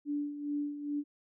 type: tone with tremolo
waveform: sine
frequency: 291.1 Hz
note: D4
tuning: 15 cents flat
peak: -30 dBFS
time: 0.05-1.04 s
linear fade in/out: 50 ms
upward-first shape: sine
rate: 2.4 Hz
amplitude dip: 65%
effects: none